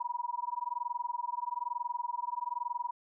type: tone with amplitude modulation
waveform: sine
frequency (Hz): 965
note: B5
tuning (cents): -40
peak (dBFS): -29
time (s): 0-2.91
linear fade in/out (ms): 10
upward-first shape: sine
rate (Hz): 21.1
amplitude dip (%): 100
effects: none

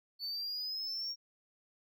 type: linear sweep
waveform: triangle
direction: up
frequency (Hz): 4450 to 5588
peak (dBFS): -35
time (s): 0.19-1.16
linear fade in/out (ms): 50
effects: none

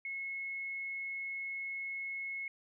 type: tone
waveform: sine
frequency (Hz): 2180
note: C#7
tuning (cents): -29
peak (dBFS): -37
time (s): 0.05-2.48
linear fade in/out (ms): 2
effects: none

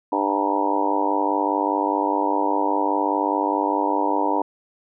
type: harmonic tone with a mistuned harmonic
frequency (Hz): 99.4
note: G2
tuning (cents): +25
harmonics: 3 / 4 / 5 / 6 / 7 / 8 / 9 / 10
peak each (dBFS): -25 / -29 / -29 / -30 / -30 / -28 / -25 / -25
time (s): 0.12-4.42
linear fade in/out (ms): 5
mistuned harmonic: 10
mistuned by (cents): -61
effects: none

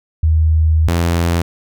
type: tone pair in turn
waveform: sine / sawtooth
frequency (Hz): 79.2 / 84.98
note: D#2 / F2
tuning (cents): +31 / -47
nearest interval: minor second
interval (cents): 122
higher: second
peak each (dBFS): -9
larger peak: neither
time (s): 0.23-0.88 / 0.88-1.42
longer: first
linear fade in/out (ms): 5
effects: none

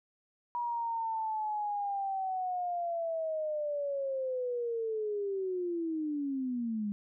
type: linear sweep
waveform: sine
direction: down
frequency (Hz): 964 to 201.3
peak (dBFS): -31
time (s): 0.55-6.92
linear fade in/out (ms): 0
effects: none

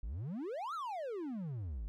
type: exponential two-way sweep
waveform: triangle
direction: up then down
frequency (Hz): 46.25 to 1396.9 to 46.25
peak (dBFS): -36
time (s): 0.03-1.88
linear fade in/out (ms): 0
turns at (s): 0.74
effects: none

